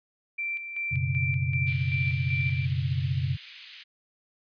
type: tone with tremolo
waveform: sine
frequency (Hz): 2349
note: D7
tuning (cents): 0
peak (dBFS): -28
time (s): 0.38-2.66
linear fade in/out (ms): 10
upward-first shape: square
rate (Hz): 2.6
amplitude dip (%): 55
type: chord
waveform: sine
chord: F# suspended fourth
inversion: none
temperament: just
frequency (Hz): 92.5 / 123.33 / 138.75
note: F#2 / B2 / C#3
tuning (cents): 0 / -2 / +2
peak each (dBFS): -30 / -29 / -28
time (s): 0.91-3.37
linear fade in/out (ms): 20
type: band-pass noise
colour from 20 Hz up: pink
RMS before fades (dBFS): -47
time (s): 1.66-3.84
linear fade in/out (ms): 20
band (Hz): 2300 to 4000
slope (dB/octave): 24
effects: resampled to 11025 Hz